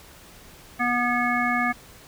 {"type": "harmonic tone", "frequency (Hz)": 243.1, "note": "B3", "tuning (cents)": -27, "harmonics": [1, 3, 5, 7, 9], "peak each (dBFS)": [-27, -27, -27, -27, -27], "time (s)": [0.79, 1.73], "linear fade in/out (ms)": 20, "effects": ["pink hiss -48 dBFS RMS until 2.07 s"]}